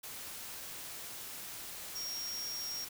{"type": "tone in noise", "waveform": "sine", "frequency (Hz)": 5588, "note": "F8", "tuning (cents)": 0, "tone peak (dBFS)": -38, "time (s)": [1.95, 2.85], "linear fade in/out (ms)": 10, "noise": "white", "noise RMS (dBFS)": -45, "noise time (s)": [0.03, 2.89], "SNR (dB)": 4, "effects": []}